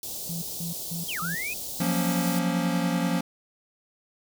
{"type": "band-stop noise", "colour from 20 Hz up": "white", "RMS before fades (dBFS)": -35, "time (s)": [0.03, 2.39], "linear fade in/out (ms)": 2, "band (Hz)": [720, 3800], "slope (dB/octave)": 24}
{"type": "tone bursts", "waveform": "sine", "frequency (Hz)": 168.9, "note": "E3", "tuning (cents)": 42, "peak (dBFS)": -31, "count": 4, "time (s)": [0.29, 1.35], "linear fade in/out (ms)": 5, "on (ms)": 130, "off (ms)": 180}
{"type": "linear two-way sweep", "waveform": "sine", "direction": "down then up", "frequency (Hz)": [3372, 1188, 2588], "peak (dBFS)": -30, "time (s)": [1.08, 1.54], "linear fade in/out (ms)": 10, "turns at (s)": 1.2}
{"type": "chord", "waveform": "square", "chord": "Gb major seventh", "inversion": "third", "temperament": "equal", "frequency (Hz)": [174.61, 185, 233.1, 277.2], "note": ["F3", "Gb3", "Bb3", "Db4"], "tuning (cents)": [0, 0, 0, 0], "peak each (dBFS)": [-27, -33, -31, -31], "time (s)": [1.8, 3.21], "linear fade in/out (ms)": 5}
{"effects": []}